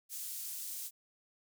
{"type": "high-pass noise", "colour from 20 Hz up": "pink", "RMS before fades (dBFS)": -42, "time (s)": [0.09, 0.91], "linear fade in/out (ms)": 50, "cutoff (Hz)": 8100, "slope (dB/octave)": 12, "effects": []}